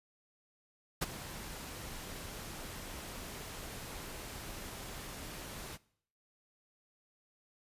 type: noise with ADSR envelope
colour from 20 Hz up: pink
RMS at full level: -31 dBFS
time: 1.01-5.78 s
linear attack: 15 ms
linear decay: 23 ms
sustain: -14 dB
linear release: 36 ms
effects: noise-tail reverb RT60 0.6 s tail -21 dB re dry + resampled to 32000 Hz